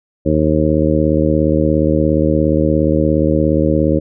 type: harmonic tone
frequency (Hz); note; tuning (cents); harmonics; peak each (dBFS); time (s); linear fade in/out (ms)
77.1; D#2; -15; 1 / 2 / 3 / 4 / 5 / 6 / 7; -19 / -18 / -19 / -16 / -22 / -21 / -18; 0.25-4; 20
effects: none